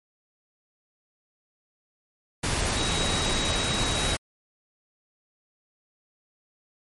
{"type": "tone in noise", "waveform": "sine", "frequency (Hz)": 3832, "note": "A#7", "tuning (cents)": 47, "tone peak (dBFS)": -30, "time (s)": [2.76, 4.15], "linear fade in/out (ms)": 10, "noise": "pink", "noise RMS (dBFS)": -26, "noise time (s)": [2.43, 4.17], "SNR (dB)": -7, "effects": ["MP3 48 kbps"]}